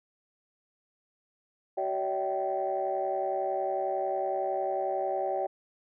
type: tone cluster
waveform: sine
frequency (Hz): 378.8 / 571 / 642 / 774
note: F#4 / D5 / E5 / G5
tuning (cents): +41 / -49 / -46 / -22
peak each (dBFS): -34 / -32 / -34 / -31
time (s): 1.77-5.47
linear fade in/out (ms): 10
effects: tanh soft clip ceiling -19 dBFS